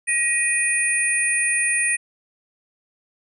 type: tone cluster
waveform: sine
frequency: 1901 / 2480 / 9330 Hz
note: A#6 / D#7 / D9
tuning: +33 / -6 / -12 cents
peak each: -23 / -22 / -22 dBFS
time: 0.07-1.97 s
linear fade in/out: 20 ms
effects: none